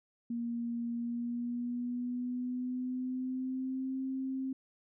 sine tone with pitch glide, 235.4 to 264.2 Hz, A#3 to C4, +17 to +17 cents, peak -33 dBFS, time 0.3-4.53 s, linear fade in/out 5 ms, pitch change +200 cents, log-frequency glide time 0.93-4.01 s, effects none

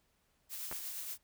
blue noise with tremolo, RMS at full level -41 dBFS, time 0.49-1.18 s, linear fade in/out 50 ms, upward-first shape sine, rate 8.5 Hz, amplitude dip 30%
clicks, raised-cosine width 0.5 ms, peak -27 dBFS, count 2, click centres 0.714 / 0.726 s
effects pink hiss -75 dBFS RMS until 1.23 s

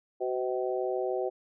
harmonic tone with a mistuned harmonic, 127.4 Hz, C3, 46 cents flat, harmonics 3 / 4 / 5 / 6, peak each -31 / -33 / -35 / -37 dBFS, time 0.2-1.3 s, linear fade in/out 20 ms, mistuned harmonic 3, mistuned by -30 cents, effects none

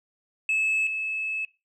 sine tone pair in turn, 2600 / 2600 Hz, E7 / E7, -24 / -24 cents, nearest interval unison, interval 0 cents, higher neither, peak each -19 / -26 dBFS, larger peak first, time 0.49-0.87 / 0.87-1.45 s, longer second, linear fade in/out 2 ms, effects noise-tail reverb RT60 0.3 s tail -22 dB re dry + tanh soft clip ceiling -20 dBFS

